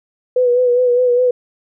sine tone with vibrato, 493.9 Hz, B4, in tune, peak -10 dBFS, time 0.36-1.31 s, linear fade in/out 5 ms, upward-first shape sine, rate 4.9 Hz, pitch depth 38 cents each way, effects none

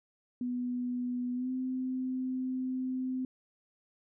sine tone with pitch glide, 246.9 to 257.4 Hz, B3 to C4, 0 to -28 cents, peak -31 dBFS, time 0.41-3.25 s, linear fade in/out 2 ms, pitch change +72 cents, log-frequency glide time 1.34-1.5 s, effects none

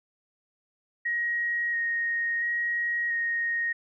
sine tone with vibrato, 1878 Hz, A#6, 12 cents sharp, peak -25 dBFS, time 1.05-3.73 s, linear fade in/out 10 ms, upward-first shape square, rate 0.73 Hz, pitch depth 12 cents each way, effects none

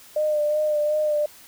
sine tone with vibrato, 603 Hz, D5, 46 cents sharp, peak -19 dBFS, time 0.16-1.26 s, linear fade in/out 5 ms, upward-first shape sine, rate 2.7 Hz, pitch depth 26 cents each way, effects white hiss -48 dBFS RMS until 1.47 s

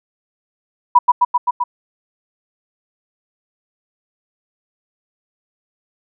sine tone with echo, 979 Hz, B5, 15 cents flat, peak -4 dBFS, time 0.95-0.99 s, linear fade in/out 10 ms, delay 130 ms, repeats 5, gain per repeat -2 dB, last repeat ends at 1.64 s, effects none

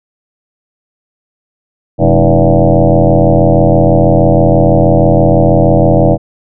sine tone with frequency modulation, 233.1 Hz, A#3, in tune, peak -4 dBFS, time 1.98-6.18 s, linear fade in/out 50 ms, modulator 86.2 Hz, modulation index 5.3, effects none

